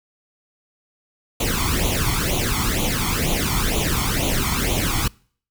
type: noise with flanger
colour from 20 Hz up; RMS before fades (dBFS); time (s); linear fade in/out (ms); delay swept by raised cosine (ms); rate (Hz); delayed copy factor
pink; -21; 1.4-5.08; 5; 0.29 to 0.93; 2.1; +0.8
effects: noise-tail reverb RT60 0.5 s tail -26 dB re dry